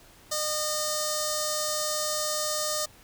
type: tone with notch filter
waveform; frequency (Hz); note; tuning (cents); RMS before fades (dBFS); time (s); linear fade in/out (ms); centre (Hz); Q
5% pulse; 610; D#5; -34; -29; 0.31-2.86; 10; 2500; 0.53
effects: pink hiss -54 dBFS RMS until 3.03 s